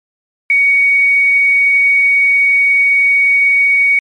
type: tone with quantisation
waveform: sine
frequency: 2242 Hz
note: C#7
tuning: 19 cents sharp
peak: -7 dBFS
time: 0.5-3.99 s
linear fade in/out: 2 ms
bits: 6
effects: MP3 48 kbps